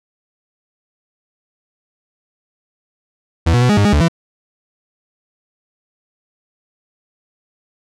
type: tone with pitch steps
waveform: 40% pulse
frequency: 82.5 / 121.6 / 124.3 / 207.8 / 101.9 / 206.1 / 73.5 / 166.8 Hz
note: E2 / B2 / B2 / G#3 / G#2 / G#3 / D2 / E3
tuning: +2 / -26 / +12 / +1 / -32 / -13 / +2 / +21 cents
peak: -9 dBFS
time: 3.46-4.084 s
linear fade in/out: 10 ms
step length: 78 ms
effects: low-pass 7000 Hz 12 dB/octave